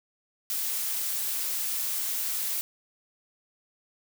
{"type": "noise", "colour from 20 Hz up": "blue", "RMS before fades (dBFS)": -30, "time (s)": [0.5, 2.61], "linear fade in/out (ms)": 0, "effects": []}